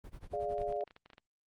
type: noise with tremolo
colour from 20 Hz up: brown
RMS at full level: -45 dBFS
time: 0.04-0.77 s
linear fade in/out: 2 ms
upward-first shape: sine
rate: 11 Hz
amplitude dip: 95%
type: chord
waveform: sine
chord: D diminished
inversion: second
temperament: equal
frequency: 415.3 / 587.3 / 698.5 Hz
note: Ab4 / D5 / F5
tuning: 0 / 0 / 0 cents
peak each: -38 / -37 / -37 dBFS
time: 0.33-0.84 s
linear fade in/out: 5 ms
type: clicks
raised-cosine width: 0.3 ms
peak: -38 dBFS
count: 11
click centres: 0.582 / 0.617 / 0.725 / 0.809 / 0.877 / 0.909 / 0.964 / 1.06 / 1.102 / 1.133 / 1.181 s
effects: Opus 32 kbps